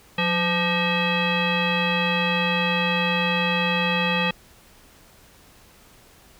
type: tone with frequency modulation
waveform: sine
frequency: 1200 Hz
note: D6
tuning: 37 cents sharp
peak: -19 dBFS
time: 0.18-4.31 s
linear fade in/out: 5 ms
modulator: 690 Hz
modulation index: 3
effects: pink hiss -52 dBFS RMS until 6.39 s